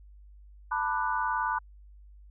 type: chord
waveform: sine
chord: B minor seventh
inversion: third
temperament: just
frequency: 889 / 987.8 / 1185.3 / 1481.6 Hz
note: A5 / B5 / D6 / F#6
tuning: +18 / 0 / +16 / +2 cents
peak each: -32 / -30 / -34 / -33 dBFS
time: 0.71-1.59 s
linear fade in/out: 10 ms
effects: added 50 Hz sine -49 dBFS peak until 2.3 s